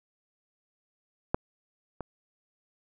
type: clicks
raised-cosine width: 1 ms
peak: -10 / -21 dBFS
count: 2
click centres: 1.345 / 2.007 s
effects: none